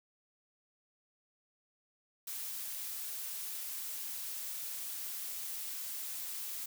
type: noise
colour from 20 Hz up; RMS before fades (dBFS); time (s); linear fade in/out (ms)
blue; -41; 2.27-6.66; 5
effects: none